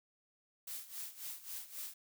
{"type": "noise with tremolo", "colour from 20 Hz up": "blue", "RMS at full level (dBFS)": -43, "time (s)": [0.67, 1.94], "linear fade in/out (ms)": 5, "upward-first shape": "sine", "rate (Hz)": 3.7, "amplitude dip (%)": 80, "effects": []}